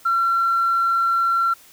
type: tone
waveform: sine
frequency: 1361 Hz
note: F6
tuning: 45 cents flat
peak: -15 dBFS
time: 0.05-1.54 s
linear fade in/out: 10 ms
effects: tanh soft clip ceiling -12 dBFS + white hiss -49 dBFS RMS until 1.72 s